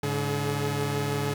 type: tone cluster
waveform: sawtooth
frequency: 105 / 144 / 425.6 Hz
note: G#2 / D3 / G#4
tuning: +19 / -34 / +42 cents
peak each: -28 / -25 / -27 dBFS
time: 0.03-1.34 s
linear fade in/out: 5 ms
effects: none